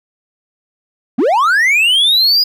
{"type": "linear sweep", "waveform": "triangle", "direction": "up", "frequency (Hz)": [200.8, 4978], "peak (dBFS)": -7, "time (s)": [1.18, 2.44], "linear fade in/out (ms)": 10, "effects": []}